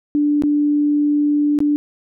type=tone with dropouts; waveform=sine; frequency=293.7 Hz; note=D4; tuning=in tune; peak=-13 dBFS; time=0.15-1.76 s; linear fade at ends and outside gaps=0 ms; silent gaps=0.422-0.436 / 1.589-1.604 s; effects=none